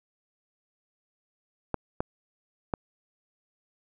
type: clicks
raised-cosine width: 1 ms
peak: -13 dBFS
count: 3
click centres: 1.743 / 2.005 / 2.738 s
effects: none